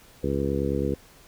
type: harmonic tone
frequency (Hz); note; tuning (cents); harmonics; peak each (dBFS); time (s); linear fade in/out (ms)
69.4; C#2; +3; 1 / 2 / 3 / 4 / 5 / 6 / 7; -31 / -31 / -31 / -31 / -31 / -31 / -31; 0.23-0.95; 10
effects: pink hiss -53 dBFS RMS until 1.27 s